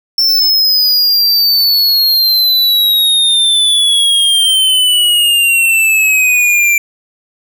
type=exponential sweep; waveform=square; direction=down; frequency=5400 to 2349 Hz; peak=-8 dBFS; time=0.18-6.78 s; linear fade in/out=2 ms; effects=7-bit